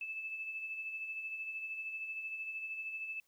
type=tone with tremolo; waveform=sine; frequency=2623 Hz; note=E7; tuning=9 cents flat; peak=-37 dBFS; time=0.01-3.2 s; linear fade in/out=2 ms; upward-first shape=sine; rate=13 Hz; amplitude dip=45%; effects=white hiss -75 dBFS RMS until 3.27 s